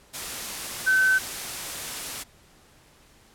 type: tone in noise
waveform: sine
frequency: 1528 Hz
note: G6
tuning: 45 cents flat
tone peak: -17 dBFS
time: 0.86-1.19 s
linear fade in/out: 20 ms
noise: white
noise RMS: -33 dBFS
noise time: 0.13-2.24 s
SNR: +13 dB
effects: pink hiss -56 dBFS RMS until 3.34 s + low-pass 12000 Hz 12 dB/octave